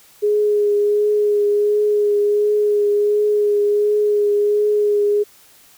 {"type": "tone with vibrato", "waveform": "sine", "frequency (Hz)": 415.3, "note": "G#4", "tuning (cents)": 0, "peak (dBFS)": -13, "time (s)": [0.22, 5.24], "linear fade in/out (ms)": 20, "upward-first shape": "triangle", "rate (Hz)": 1.4, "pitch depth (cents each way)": 20, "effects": ["white hiss -49 dBFS RMS until 5.77 s"]}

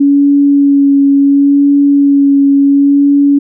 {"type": "tone with vibrato", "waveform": "sine", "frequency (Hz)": 281.1, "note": "C#4", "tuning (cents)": 24, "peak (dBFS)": -4, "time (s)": [0, 3.39], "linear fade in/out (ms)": 10, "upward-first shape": "sine", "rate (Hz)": 0.71, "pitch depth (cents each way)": 15, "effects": []}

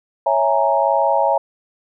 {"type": "chord", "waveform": "sine", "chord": "A# half-diminished seventh", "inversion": "first", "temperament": "equal", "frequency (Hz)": [554.4, 659.3, 830.6, 932.3], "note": ["C#5", "E5", "G#5", "A#5"], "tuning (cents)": [0, 0, 0, 0], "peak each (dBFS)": -19, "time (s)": [0.26, 1.38], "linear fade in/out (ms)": 5, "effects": []}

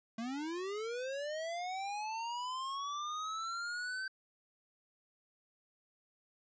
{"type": "linear sweep", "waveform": "square", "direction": "up", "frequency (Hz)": [220, 1553], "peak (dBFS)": -38, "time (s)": [0.18, 4.08], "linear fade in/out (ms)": 5, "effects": ["resampled to 16000 Hz", "13-bit"]}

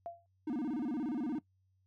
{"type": "tone with exponential decay", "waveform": "sine", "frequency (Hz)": 685, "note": "F5", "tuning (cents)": -34, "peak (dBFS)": -36, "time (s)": [0.06, 0.26], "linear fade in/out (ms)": 0, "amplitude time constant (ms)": 43}
{"type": "tone with vibrato", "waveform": "triangle", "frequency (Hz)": 271.5, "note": "C#4", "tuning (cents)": -36, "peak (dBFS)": -31, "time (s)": [0.47, 1.39], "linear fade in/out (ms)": 5, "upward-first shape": "square", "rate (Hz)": 17, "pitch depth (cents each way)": 220}
{"effects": ["noise-tail reverb RT60 0.1 s tail -19 dB re dry", "added 94 Hz sine -70 dBFS peak until 1.86 s"]}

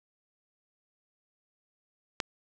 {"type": "click", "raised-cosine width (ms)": 0.2, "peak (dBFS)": -11, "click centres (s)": 2.202, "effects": []}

